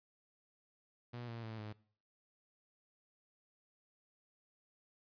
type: tone with pitch steps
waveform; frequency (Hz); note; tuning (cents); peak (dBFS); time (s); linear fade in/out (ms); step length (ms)
sawtooth; 120.8 / 115.88 / 111.16 / 106.63; B2 / A#2 / A2 / G#2; -38 / -10 / +18 / +46; -40; 1.13-1.73; 10; 150
effects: noise-tail reverb RT60 0.5 s tail -20 dB re dry + resampled to 11025 Hz

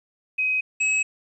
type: tone pair in turn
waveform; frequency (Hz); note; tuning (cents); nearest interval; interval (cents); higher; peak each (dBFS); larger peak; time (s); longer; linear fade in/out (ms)
sine / square; 2525 / 2566; D#7 / E7; +25 / -47; unison; 28; second; -20; neither; 0.38-0.61 / 0.8-1.03; neither; 10
effects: resampled to 24000 Hz + 10-bit

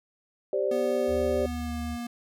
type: chord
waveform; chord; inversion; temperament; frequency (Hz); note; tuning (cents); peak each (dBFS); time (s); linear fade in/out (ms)
sine; G suspended fourth; none; equal; 392 / 523.3 / 587.3; G4 / C5 / D5; 0 / 0 / 0; -28 / -29 / -28; 0.53-1.46; 2
type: tone with pitch glide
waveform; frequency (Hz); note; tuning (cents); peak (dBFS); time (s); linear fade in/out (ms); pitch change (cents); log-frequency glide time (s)
square; 246 to 238.2; B3 to A#3; -7 to +38; -33; 0.71-2.07; 5; -55; 1.4-1.75
type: tone with vibrato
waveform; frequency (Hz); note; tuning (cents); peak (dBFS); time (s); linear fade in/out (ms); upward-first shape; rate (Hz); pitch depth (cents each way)
sine; 76.5; D#2; -29; -33; 1.07-1.98; 50; sine; 17; 11
effects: none

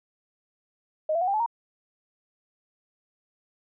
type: tone with pitch steps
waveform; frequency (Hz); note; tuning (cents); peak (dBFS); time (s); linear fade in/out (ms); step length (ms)
sine; 622.3 / 674.7 / 731.5 / 793.2 / 860 / 932.4; D#5 / E5 / F#5 / G5 / A5 / A#5; 0 / +40 / -20 / +20 / -40 / 0; -22; 1.09-1.462; 5; 62
effects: none

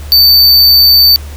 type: tone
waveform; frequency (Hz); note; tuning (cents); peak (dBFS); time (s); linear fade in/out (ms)
square; 4565; D8; -50; -3; 0.12-1.16; 0
effects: added 73 Hz sine -22 dBFS peak until 1.36 s + pink hiss -34 dBFS RMS until 1.36 s

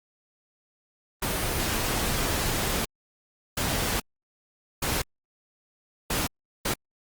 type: noise bursts at uneven times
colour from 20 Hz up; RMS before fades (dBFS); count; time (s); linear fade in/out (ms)
pink; -27; 5; 1.22-2.85 / 3.57-4 / 4.82-5.02 / 6.1-6.27 / 6.65-6.74; 5
effects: Opus 24 kbps

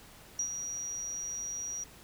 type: tone with ADSR envelope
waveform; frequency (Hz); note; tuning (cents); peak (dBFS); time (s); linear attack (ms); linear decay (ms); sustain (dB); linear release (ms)
sine; 5760; F#8; -47; -28; 0.39-1.84; 3; 82; -7; 6
effects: pink hiss -54 dBFS RMS until 2.03 s

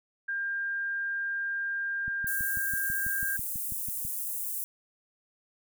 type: tone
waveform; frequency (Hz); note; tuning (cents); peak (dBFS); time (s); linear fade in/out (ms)
sine; 1600; G6; +35; -29; 0.28-3.37; 10
type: click train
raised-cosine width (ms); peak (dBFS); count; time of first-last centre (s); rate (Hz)
5; -30; 13; 2.08-4.05; 6.09
type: high-pass noise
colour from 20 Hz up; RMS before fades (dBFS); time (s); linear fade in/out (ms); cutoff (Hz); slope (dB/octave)
white; -34; 2.27-4.64; 0; 8900; 24
effects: none

